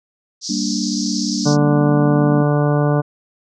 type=band-pass noise; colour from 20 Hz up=pink; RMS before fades=-26 dBFS; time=0.41-1.57 s; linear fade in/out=50 ms; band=4700 to 6100 Hz; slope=48 dB/octave
type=chord; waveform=sine; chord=G minor; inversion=none; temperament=equal; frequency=196 / 233.1 / 293.7 Hz; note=G3 / Bb3 / D4; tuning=0 / 0 / 0 cents; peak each=-23 dBFS; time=0.49-2.43 s; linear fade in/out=10 ms
type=harmonic tone; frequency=146.83 Hz; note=D3; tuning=in tune; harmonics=1 / 2 / 3 / 4 / 5 / 6 / 7 / 8 / 10; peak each=-15 / -21 / -22 / -22 / -27 / -31 / -30 / -30 / -32 dBFS; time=1.45-3.02 s; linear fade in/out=20 ms
effects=none